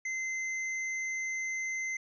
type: tone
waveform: square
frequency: 2067 Hz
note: C7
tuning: 22 cents flat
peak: -33 dBFS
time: 0.05-1.97 s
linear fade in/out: 5 ms
effects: resampled to 16000 Hz